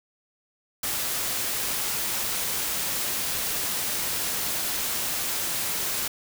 white noise, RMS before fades -28 dBFS, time 0.83-6.08 s, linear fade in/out 5 ms, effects none

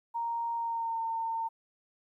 sine tone with pitch glide, 931 to 908.2 Hz, A#5 to A#5, -2 to -45 cents, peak -30 dBFS, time 0.14-1.49 s, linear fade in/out 20 ms, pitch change -43 cents, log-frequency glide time 0.55-1.01 s, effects 12-bit

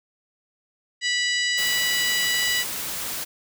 harmonic tone, 981 Hz, B5, 12 cents flat, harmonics 2 / 3 / 4 / 5 / 6 / 7 / 8, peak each -24 / -27 / -30 / -30 / -38 / -37 / -33 dBFS, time 1.01-2.65 s, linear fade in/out 50 ms
white noise, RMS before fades -30 dBFS, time 1.57-3.25 s, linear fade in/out 20 ms
effects none

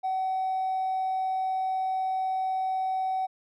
sine tone with hard clipping, 756 Hz, F#5, 37 cents sharp, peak -26 dBFS, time 0.03-3.27 s, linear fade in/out 20 ms, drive 1 dB, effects none

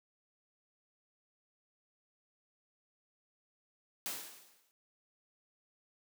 white noise with exponential decay, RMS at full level -37 dBFS, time 4.06-4.71 s, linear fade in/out 0 ms, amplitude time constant 140 ms, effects high-pass 200 Hz 12 dB/octave

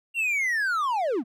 triangle linear sweep, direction down, 2794 to 198.3 Hz, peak -21 dBFS, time 0.14-1.24 s, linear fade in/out 50 ms, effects none

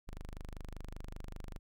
sawtooth tone, 25.14 Hz, G0, 45 cents sharp, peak -39 dBFS, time 0.07-1.59 s, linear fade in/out 10 ms, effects none

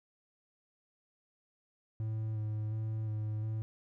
triangle tone with vibrato, 108.6 Hz, A2, 22 cents flat, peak -31 dBFS, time 2-3.62 s, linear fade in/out 0 ms, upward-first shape square, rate 1.4 Hz, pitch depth 17 cents each way, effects none

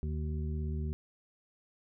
harmonic tone with a mistuned harmonic, 76.5 Hz, D#2, 29 cents flat, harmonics 1 / 2 / 3 / 5, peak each -33 / -39 / -43 / -47 dBFS, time 0.03-0.93 s, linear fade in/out 0 ms, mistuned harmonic 5, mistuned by -22 cents, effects none

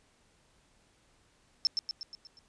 sine tone with echo, 5330 Hz, E8, 18 cents sharp, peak -22 dBFS, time 1.65-1.67 s, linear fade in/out 0 ms, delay 120 ms, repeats 6, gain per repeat -5 dB, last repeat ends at 2.39 s, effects pink hiss -67 dBFS RMS until 2.48 s + resampled to 22050 Hz

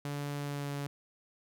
sawtooth tone with pitch glide, 143.9 to 142.33 Hz, D3 to C#3, -35 to +46 cents, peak -31 dBFS, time 0.05-0.87 s, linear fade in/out 2 ms, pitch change -19 cents, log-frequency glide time 0.41-0.7 s, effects none

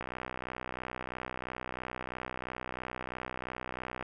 click train, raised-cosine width 0.5 ms, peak -22 dBFS, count 254, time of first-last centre 0.01-4.026 s, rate 63 Hz, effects none

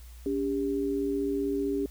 sine tone pair together, 283.2 / 398.8 Hz, C#4 / G4, +37 / +30 cents, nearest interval tritone, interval 593 cents, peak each -29 / -29 dBFS, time 0.26-1.86 s, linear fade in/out 2 ms, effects added 60 Hz sine -44 dBFS peak until 1.9 s + white hiss -57 dBFS RMS until 1.9 s

